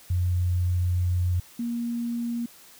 sine tone pair in turn, 89.3 / 235.9 Hz, F2 / A#3, +39 / +21 cents, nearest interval octave + perfect fourth, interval 1682 cents, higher second, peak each -21 / -26 dBFS, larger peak first, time 0.1-1.4 / 1.59-2.46 s, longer first, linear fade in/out 5 ms, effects white hiss -51 dBFS RMS until 2.79 s

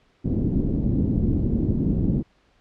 white low-pass noise, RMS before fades -22 dBFS, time 0.24-2.23 s, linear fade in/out 20 ms, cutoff 280 Hz, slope 24 dB/octave, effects pink hiss -62 dBFS RMS until 2.6 s + low-pass 4000 Hz 12 dB/octave

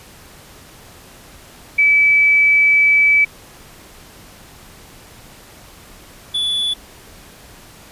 sine / triangle tone pair in turn, 2300 / 3446 Hz, D7 / A7, -37 / -37 cents, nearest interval perfect fifth, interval 700 cents, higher second, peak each -9 / -15 dBFS, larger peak first, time 1.78-3.25 / 6.34-6.74 s, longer first, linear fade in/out 10 ms, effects pink hiss -42 dBFS RMS until 7.91 s + resampled to 32000 Hz

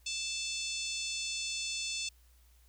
harmonic tone with a mistuned harmonic, 880 Hz, A5, in tune, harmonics 3 / 4 / 5 / 6 / 7 / 8 / 9, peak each -40 / -41 / -42 / -43 / -43 / -44 / -45 dBFS, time 0.06-2.09 s, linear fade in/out 5 ms, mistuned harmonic 9, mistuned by +33 cents, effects added 60 Hz sine -60 dBFS peak until 2.68 s + white hiss -69 dBFS RMS until 2.68 s

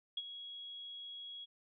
sine tone with ADSR envelope, 3322 Hz, G#7, in tune, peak -34 dBFS, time 0.17-1.46 s, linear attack 5 ms, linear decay 39 ms, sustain -11 dB, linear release 26 ms, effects none

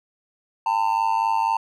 triangle tone with amplitude modulation, 901 Hz, A5, 41 cents sharp, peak -13 dBFS, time 0.66-1.57 s, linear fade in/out 5 ms, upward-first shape sine, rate 104 Hz, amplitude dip 85%, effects none

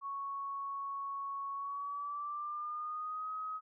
sine tone with pitch glide, 1108.7 to 1266.2 Hz, C#6 to D#6, 0 to +30 cents, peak -37 dBFS, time 0.01-3.61 s, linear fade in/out 50 ms, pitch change +230 cents, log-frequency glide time 1.54-3.31 s, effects none

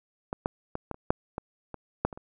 clicks, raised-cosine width 1 ms, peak -17 / -12 / -18 / -17 / -30 / -7 / -18 / -23 / -9 / -25 / -29 dBFS, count 11, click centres 0.329 / 0.459 / 0.754 / 0.913 / 0.944 / 1.105 / 1.381 / 1.743 / 2.05 / 2.128 / 2.175 s, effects none

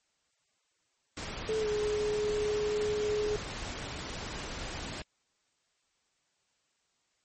pink noise, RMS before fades -39 dBFS, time 1.17-5.02 s, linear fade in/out 2 ms
sine tone with pitch glide, 436.9 to 421 Hz, A4 to G#4, -12 to +24 cents, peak -28 dBFS, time 1.49-3.36 s, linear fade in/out 0 ms, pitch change -64 cents, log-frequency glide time 1.59-1.68 s
effects white hiss -75 dBFS RMS until 7.24 s + MP3 32 kbps

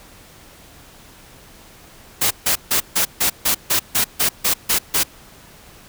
white noise bursts, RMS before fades -17 dBFS, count 12, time 2.21-5.036 s, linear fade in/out 10 ms, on 98 ms, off 150 ms, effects pink hiss -45 dBFS RMS until 5.88 s

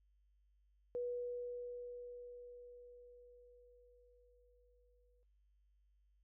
sine tone with exponential decay, 487.7 Hz, B4, 22 cents flat, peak -37 dBFS, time 0.95-5.23 s, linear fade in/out 0 ms, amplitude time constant 930 ms, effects noise-tail reverb RT60 0.5 s tail -22 dB re dry + added 50 Hz sine -70 dBFS peak until 6.23 s

